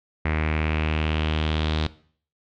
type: tone with low-pass filter sweep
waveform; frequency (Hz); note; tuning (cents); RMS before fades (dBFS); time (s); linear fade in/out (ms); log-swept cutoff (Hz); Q
sawtooth; 77.78; D#2; 0; -24; 0.25-1.87; 5; 2100 to 3800; 3.7
effects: noise-tail reverb RT60 0.5 s tail -18 dB re dry